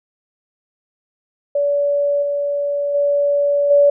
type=tone with level steps; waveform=sine; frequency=573 Hz; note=D5; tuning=43 cents flat; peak=-14 / -17 / -13 / -8 dBFS; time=1.55-3.9 s; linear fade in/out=5 ms; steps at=2.22 / 2.94 / 3.7 s; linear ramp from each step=10 ms; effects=none